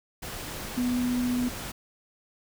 sine tone in noise, 246.9 Hz, B3, in tune, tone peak -24 dBFS, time 0.77-1.49 s, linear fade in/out 10 ms, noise pink, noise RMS -37 dBFS, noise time 0.22-1.72 s, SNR +10 dB, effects none

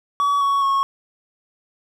triangle tone with pitch steps, 1136 / 1116.5 / 1097.3 Hz, C#6 / C#6 / C#6, +42 / +12 / -18 cents, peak -14 dBFS, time 0.2-0.83 s, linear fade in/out 0 ms, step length 210 ms, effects none

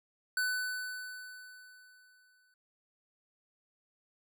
square tone with exponential decay, 1500 Hz, F#6, 23 cents sharp, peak -29 dBFS, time 0.37-2.54 s, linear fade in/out 2 ms, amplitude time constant 470 ms, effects none

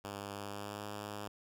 5% pulse tone with pitch glide, 100.7 to 103.47 Hz, G2 to G#2, +47 to -6 cents, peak -30 dBFS, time 0.04-1.28 s, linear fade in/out 5 ms, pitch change +47 cents, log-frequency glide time 0.33-0.83 s, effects none

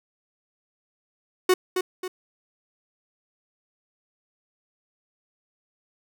45% pulse tone with echo, 368.4 Hz, F#4, 7 cents flat, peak -15 dBFS, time 1.49-1.54 s, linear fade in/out 5 ms, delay 270 ms, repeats 2, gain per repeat -7 dB, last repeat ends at 2.08 s, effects none

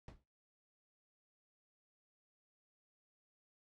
brown noise with exponential decay, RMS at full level -45 dBFS, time 0.08-0.24 s, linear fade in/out 1 ms, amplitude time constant 33 ms, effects noise-tail reverb RT60 0.3 s tail -22 dB re dry + low-pass 6000 Hz 12 dB/octave

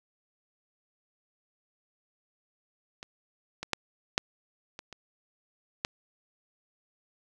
clicks, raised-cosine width 0.2 ms, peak -24 / -18 / -9 / -6 / -23 / -26 / -11 dBFS, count 7, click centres 3.029 / 3.63 / 3.733 / 4.179 / 4.791 / 4.927 / 5.849 s, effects none

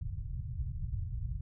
white low-pass noise, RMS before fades -37 dBFS, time 0.01-1.41 s, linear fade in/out 5 ms, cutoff 130 Hz, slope 48 dB/octave, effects none

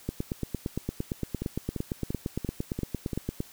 two click trains, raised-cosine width 3 ms, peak -18 / -16 dBFS, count 6 / 30, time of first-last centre 1.42-3.132 / 0.09-3.404 s, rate 2.92 / 8.75 Hz, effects white hiss -52 dBFS RMS until 3.52 s

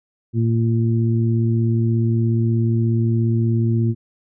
harmonic tone, 114.6 Hz, A#2, 29 cents flat, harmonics 1 / 2 / 3, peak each -16 / -22 / -26 dBFS, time 0.33-3.95 s, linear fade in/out 50 ms, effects none

